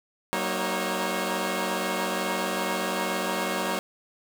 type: tone cluster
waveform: 10% pulse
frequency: 189.1 / 234.6 / 311.8 / 545 Hz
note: F#3 / A#3 / D#4 / C#5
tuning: +38 / +11 / +4 / -29 cents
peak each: -22 / -24 / -25 / -24 dBFS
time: 0.33-3.79 s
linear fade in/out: 0 ms
effects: none